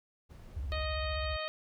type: noise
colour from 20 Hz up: brown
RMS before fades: -50 dBFS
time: 0.29-0.84 s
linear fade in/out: 20 ms
type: tone with vibrato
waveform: sine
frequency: 69.3 Hz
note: C#2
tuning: in tune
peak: -34 dBFS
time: 0.56-1.37 s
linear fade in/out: 10 ms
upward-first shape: sine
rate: 15 Hz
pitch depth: 290 cents each way
type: harmonic tone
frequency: 622.3 Hz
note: D#5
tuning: in tune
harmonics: 1 / 2 / 3 / 4 / 5 / 6 / 7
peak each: -38 / -41 / -43 / -44 / -45 / -46 / -46 dBFS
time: 0.72-1.48 s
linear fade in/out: 0 ms
effects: none